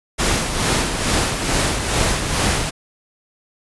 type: noise with tremolo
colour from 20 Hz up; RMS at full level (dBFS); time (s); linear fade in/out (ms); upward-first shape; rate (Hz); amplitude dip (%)
pink; -17; 0.18-2.71; 20; sine; 2.3; 50
effects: resampled to 24000 Hz